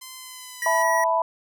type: tone with pitch glide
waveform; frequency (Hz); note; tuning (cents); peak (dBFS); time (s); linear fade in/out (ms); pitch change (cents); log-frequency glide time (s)
5% pulse; 1033 to 994.4; C6 to B5; -22 to +12; -26; 0.01-0.83; 10; -66; 0.15-0.68
type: tone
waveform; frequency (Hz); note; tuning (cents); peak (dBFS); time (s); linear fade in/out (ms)
square; 1920; B6; -49; -25; 0.62-1.04; 2
type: chord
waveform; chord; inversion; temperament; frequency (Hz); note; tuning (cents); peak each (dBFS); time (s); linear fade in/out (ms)
sine; E suspended fourth; none; just; 659.3 / 879 / 988.9; E5 / A5 / B5; 0 / -2 / +2; -23 / -27 / -21; 0.66-1.22; 2
effects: none